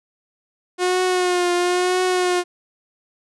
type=tone with vibrato; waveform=sawtooth; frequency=360.1 Hz; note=F#4; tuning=47 cents flat; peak=-13 dBFS; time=0.78-2.44 s; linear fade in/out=50 ms; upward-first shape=triangle; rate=1 Hz; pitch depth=42 cents each way; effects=resampled to 24000 Hz